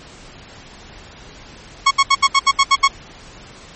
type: tone bursts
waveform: sawtooth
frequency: 1100 Hz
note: C#6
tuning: 14 cents flat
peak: -5 dBFS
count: 9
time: 1.86-2.878 s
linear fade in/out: 10 ms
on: 50 ms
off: 71 ms
effects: pink hiss -40 dBFS RMS until 3.75 s + MP3 32 kbps